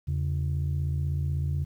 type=tone pair together; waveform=sine; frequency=83.1 / 139.27 Hz; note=E2 / C#3; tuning=+15 / +8 cents; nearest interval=major sixth; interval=893 cents; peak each=-26 / -27 dBFS; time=0.07-1.65 s; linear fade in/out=20 ms; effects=tanh soft clip ceiling -21 dBFS + 10-bit